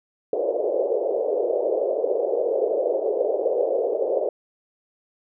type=band-pass noise; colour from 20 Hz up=white; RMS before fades=-23 dBFS; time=0.33-4.29 s; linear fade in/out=2 ms; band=400 to 590 Hz; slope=48 dB/octave; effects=none